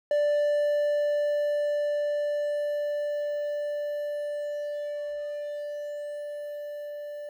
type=tone with level ramp; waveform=triangle; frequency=587.3 Hz; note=D5; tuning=in tune; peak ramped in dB=-19 to -33 dBFS; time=0.11-7.29 s; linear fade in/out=2 ms; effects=10-bit